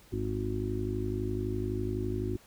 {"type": "harmonic tone", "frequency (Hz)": 51.91, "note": "G#1", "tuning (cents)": 0, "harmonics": [1, 2, 4, 5, 6, 7], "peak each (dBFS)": [-38, -34, -43, -38, -39, -35], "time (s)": [0.12, 2.37], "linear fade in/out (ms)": 10, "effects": ["pink hiss -58 dBFS RMS until 2.46 s"]}